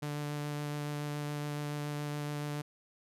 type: tone with vibrato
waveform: sawtooth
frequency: 147.2 Hz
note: D3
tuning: 4 cents sharp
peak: -31 dBFS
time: 0.02-2.62 s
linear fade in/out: 10 ms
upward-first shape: sine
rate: 7.1 Hz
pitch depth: 10 cents each way
effects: resampled to 32000 Hz